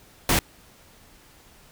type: noise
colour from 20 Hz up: pink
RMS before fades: -20 dBFS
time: 0.29-0.39 s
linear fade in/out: 2 ms
effects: pink hiss -53 dBFS RMS until 1.71 s

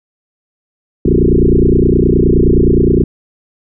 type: tone with frequency modulation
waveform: sine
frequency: 207.7 Hz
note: G#3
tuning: in tune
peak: -6 dBFS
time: 1.05-3.04 s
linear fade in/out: 5 ms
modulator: 29.6 Hz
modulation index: 6.8
effects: none

